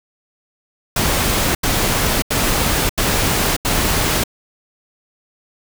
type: noise bursts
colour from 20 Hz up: pink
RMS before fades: -17 dBFS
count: 5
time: 0.96-4.238 s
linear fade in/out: 5 ms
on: 590 ms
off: 82 ms
effects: none